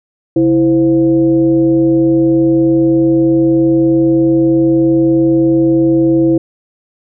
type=tone with frequency modulation; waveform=sine; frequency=329.6 Hz; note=E4; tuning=in tune; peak=-7 dBFS; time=0.36-6.38 s; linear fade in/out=5 ms; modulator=192 Hz; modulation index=0.59; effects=none